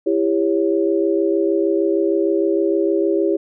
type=chord; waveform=sine; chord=C# diminished; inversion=first; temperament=just; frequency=332.6 / 399.1 / 554.4 Hz; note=E4 / G4 / C#5; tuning=+16 / +31 / 0 cents; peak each=-18 / -18 / -23 dBFS; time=0.06-3.37 s; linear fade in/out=10 ms; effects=none